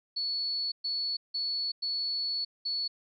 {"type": "tone bursts at uneven times", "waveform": "sine", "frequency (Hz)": 4417, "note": "C#8", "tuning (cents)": -7, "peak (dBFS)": -29, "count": 5, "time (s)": [[0.16, 0.72], [0.84, 1.17], [1.34, 1.72], [1.82, 2.45], [2.65, 2.88]], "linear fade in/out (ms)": 10, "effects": []}